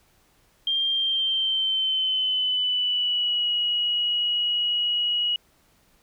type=tone with pitch glide; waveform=sine; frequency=3188 to 2907 Hz; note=G7 to F#7; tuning=+28 to -31 cents; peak=-21 dBFS; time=0.67-5.36 s; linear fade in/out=2 ms; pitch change=-159 cents; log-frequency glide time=0.9-3.49 s; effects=pink hiss -62 dBFS RMS until 6.02 s